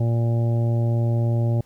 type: harmonic tone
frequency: 116.54 Hz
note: A#2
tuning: in tune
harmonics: 1 / 2 / 3 / 4 / 5 / 6 / 7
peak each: -18 / -31 / -32 / -41 / -33 / -44 / -41 dBFS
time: 0-1.61 s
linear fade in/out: 5 ms
effects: pink hiss -59 dBFS RMS until 1.65 s